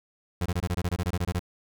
30% pulse tone bursts, 88.7 Hz, F2, 27 cents sharp, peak -22 dBFS, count 14, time 0.41-1.394 s, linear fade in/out 5 ms, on 48 ms, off 24 ms, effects none

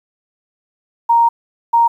sine tone bursts at uneven times, 932.3 Hz, A#5, in tune, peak -8 dBFS, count 2, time 1.09-1.29 / 1.73-1.88 s, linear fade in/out 10 ms, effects 8-bit

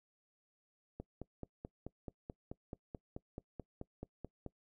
click train, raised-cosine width 2 ms, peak -30 dBFS, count 17, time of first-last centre 1-4.463 s, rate 4.62 Hz, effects noise-tail reverb RT60 0.1 s tail -22 dB re dry

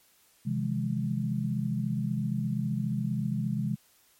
sine chord, F minor seventh, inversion second, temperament equal with one note detuned, 130.81 / 159.66 / 174.61 / 207.7 Hz, C3 / Eb3 / F3 / Ab3, 0 / +45 / 0 / 0 cents, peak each -31 / -34 / -36 / -31 dBFS, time 0.45-3.76 s, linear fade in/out 20 ms, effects white hiss -63 dBFS RMS until 4.19 s + MP3 64 kbps

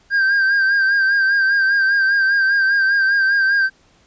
triangle tone with vibrato, 1587 Hz, G6, 21 cents sharp, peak -11 dBFS, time 0.1-3.7 s, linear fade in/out 50 ms, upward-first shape sine, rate 5 Hz, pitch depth 45 cents each way, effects pink hiss -55 dBFS RMS until 4.06 s + resampled to 16000 Hz

